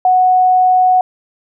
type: tone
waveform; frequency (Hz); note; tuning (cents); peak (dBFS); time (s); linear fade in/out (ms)
sine; 738; F#5; -5; -7; 0.05-1.01; 2
effects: none